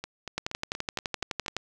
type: two click trains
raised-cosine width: 0.2 ms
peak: -12 / -18 dBFS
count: 15 / 7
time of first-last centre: 0.38-1.566 / 0.04-1.462 s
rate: 11.8 / 4.22 Hz
effects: none